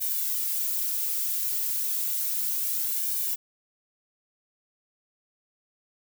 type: noise with flanger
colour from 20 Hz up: violet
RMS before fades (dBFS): -28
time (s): 0-3.36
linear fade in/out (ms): 20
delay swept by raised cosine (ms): 1.5 to 3.9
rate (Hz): 0.32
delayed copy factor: -0.75
effects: none